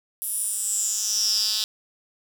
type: tone with high-pass filter sweep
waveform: 10% pulse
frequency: 215.8 Hz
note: A3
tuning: 33 cents flat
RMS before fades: -25 dBFS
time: 0.22-1.64 s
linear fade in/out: 0 ms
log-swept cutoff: 11000 to 4200 Hz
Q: 7.3
effects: none